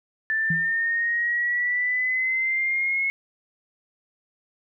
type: exponential sweep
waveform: sine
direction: up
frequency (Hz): 1760 to 2182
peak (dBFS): -21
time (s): 0.3-3.1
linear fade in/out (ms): 0
type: tone with exponential decay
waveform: sine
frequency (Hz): 164.81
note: E3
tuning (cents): 0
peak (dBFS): -21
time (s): 0.5-0.74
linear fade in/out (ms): 5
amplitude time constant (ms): 52
effects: none